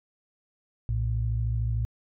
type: tone pair together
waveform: sine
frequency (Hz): 60.34 / 113.9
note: B1 / A#2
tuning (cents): -40 / -40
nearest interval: major seventh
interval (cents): 1100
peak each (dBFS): -27 / -26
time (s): 0.89-1.85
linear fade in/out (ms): 0
effects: tanh soft clip ceiling -16 dBFS